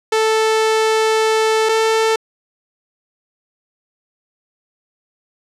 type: tone pair in turn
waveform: sawtooth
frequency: 440 / 444.1 Hz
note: A4 / A4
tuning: 0 / +16 cents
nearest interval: unison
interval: 16 cents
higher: second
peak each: -9 dBFS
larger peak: neither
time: 0.12-1.69 / 1.69-2.16 s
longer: first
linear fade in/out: 5 ms
effects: low-pass 8000 Hz 12 dB/octave